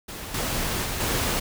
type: noise with level steps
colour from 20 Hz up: pink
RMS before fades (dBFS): -36 / -27 / -29 / -25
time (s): 0.08-1.4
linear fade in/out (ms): 10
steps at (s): 0.34 / 0.84 / 1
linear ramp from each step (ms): 5
effects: none